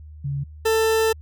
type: tone pair in turn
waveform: sine / 40% pulse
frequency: 139.9 / 444.2 Hz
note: C#3 / A4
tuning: +16 / +16 cents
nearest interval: octave + minor sixth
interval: 2000 cents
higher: second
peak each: -23 / -16 dBFS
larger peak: second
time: 0.24-0.44 / 0.65-1.13 s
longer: second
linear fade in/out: 10 ms
effects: added 76 Hz sine -38 dBFS peak until 1.21 s